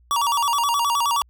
square tone with vibrato, 1034 Hz, C6, 21 cents flat, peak -19 dBFS, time 0.11-1.22 s, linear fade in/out 0 ms, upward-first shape square, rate 9.5 Hz, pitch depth 170 cents each way, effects added 60 Hz sine -52 dBFS peak until 1.29 s

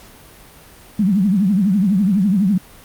sine tone with vibrato, 196 Hz, G3, in tune, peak -12 dBFS, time 0.99-2.58 s, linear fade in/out 5 ms, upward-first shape triangle, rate 12 Hz, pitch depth 210 cents each way, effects pink hiss -43 dBFS RMS until 2.84 s + Opus 48 kbps

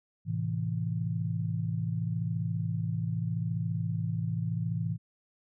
sine chord, A minor, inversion none, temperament equal, 110 / 130.81 / 164.81 Hz, A2 / C3 / E3, 0 / 0 / 0 cents, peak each -32 / -36 / -32 dBFS, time 0.25-4.98 s, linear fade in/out 50 ms, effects none

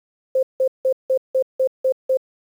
sine tone bursts, 523.3 Hz, C5, in tune, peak -14 dBFS, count 8, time 0.35-2.172 s, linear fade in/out 5 ms, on 79 ms, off 170 ms, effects 8-bit

